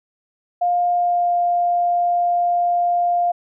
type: tone with pitch glide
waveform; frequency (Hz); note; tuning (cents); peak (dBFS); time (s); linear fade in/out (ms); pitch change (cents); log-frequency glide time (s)
sine; 706 to 701.1; F5 to F5; +19 to +7; -15; 0.61-3.32; 10; -12; 0.91-1.32
effects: none